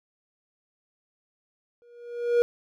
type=tone with exponential growth; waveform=triangle; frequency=477.3 Hz; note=A#4; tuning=41 cents sharp; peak=-13 dBFS; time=1.82-2.42 s; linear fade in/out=0 ms; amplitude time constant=130 ms; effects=none